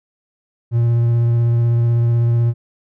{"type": "tone with vibrato", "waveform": "triangle", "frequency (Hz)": 117.7, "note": "A#2", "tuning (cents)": 17, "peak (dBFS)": -10, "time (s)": [0.71, 2.54], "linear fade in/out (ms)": 50, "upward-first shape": "triangle", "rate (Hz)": 16, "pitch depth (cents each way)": 15, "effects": []}